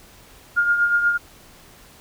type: tone with tremolo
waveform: sine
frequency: 1415 Hz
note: F6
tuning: 22 cents sharp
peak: -13 dBFS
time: 0.56-1.18 s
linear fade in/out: 20 ms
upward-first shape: triangle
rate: 8.3 Hz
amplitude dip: 60%
effects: pink hiss -48 dBFS RMS until 2 s